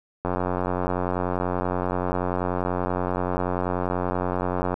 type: click train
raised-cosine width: 1 ms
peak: -11 dBFS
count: 407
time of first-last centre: 0.25-4.741 s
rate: 90.4 Hz
effects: none